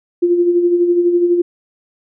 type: tone with tremolo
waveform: sine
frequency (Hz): 349.2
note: F4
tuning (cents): 0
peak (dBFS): -8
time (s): 0.22-1.42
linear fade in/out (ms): 10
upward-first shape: sine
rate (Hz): 12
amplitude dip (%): 50
effects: none